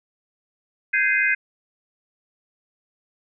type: chord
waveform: sine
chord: Ab major seventh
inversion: third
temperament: just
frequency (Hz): 1557.4 / 1661.2 / 2077 / 2492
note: G6 / Ab6 / C7 / Eb7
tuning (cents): -12 / 0 / -13 / +2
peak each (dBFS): -23 / -24 / -21 / -24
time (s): 0.93-1.35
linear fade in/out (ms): 10
effects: none